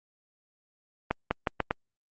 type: accelerating click train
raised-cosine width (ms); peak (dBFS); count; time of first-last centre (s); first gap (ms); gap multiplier
0.5; -10; 5; 1.11-1.71; 200; 0.81
effects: Opus 32 kbps